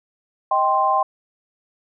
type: chord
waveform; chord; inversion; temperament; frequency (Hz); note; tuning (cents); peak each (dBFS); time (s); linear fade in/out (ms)
sine; C minor; first; just; 627.9 / 784.9 / 1046.5; Eb5 / G5 / C6; +16 / +2 / 0; -24 / -19 / -18; 0.51-1.03; 5
effects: none